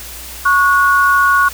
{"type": "tone pair together", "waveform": "sine", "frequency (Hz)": [1108.7, 1454.9], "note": ["C#6", "F#6"], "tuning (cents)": [0, -30], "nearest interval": "perfect fourth", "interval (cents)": 470, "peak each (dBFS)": -11, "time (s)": [0.45, 1.49], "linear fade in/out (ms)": 10, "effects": ["added 60 Hz sine -35 dBFS peak until 1.53 s", "white hiss -31 dBFS RMS until 1.53 s"]}